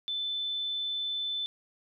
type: tone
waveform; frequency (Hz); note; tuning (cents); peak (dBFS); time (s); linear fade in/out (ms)
sine; 3520; A7; 0; -30; 0.08-1.46; 0
effects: none